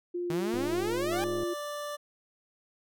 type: tone with vibrato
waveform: sine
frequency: 350.4 Hz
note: F4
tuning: 6 cents sharp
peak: -30 dBFS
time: 0.14-1.54 s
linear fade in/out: 10 ms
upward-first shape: sine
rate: 3.6 Hz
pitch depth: 10 cents each way
type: exponential sweep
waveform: sawtooth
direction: up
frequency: 154.6 to 823 Hz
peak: -28 dBFS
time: 0.3-1.24 s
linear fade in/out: 0 ms
type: click train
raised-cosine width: 2 ms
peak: -28 dBFS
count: 93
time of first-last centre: 0.54-1.433 s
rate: 103 Hz
type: tone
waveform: 25% pulse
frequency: 587.3 Hz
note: D5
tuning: in tune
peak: -31 dBFS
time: 1.11-1.97 s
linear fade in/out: 20 ms
effects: none